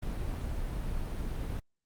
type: noise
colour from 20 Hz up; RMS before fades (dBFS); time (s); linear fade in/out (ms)
brown; -34; 0.02-1.6; 10
effects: Opus 32 kbps